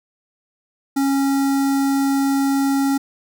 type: tone with notch filter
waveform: square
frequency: 274.8 Hz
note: C#4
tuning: 15 cents flat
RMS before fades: -18 dBFS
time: 0.96-2.98 s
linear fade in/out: 10 ms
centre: 2800 Hz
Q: 0.9
effects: none